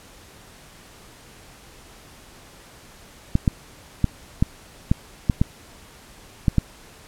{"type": "clicks", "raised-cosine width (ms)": 5, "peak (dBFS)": -4, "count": 9, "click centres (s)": [3.354, 3.478, 4.043, 4.425, 4.915, 5.298, 5.415, 6.482, 6.583], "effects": ["pink hiss -47 dBFS RMS until 7.07 s", "low-pass 12000 Hz 12 dB/octave"]}